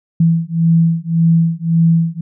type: beating tone pair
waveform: sine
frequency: 164.7 / 166.5 Hz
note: E3 / E3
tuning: -1 / +18 cents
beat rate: 1.8 Hz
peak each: -13 dBFS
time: 0.2-2.21 s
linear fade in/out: 5 ms
effects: none